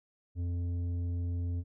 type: tone with tanh clipping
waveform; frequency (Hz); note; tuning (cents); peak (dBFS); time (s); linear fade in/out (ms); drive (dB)
sine; 87.31; F2; 0; -32; 0.35-1.64; 50; 8
effects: none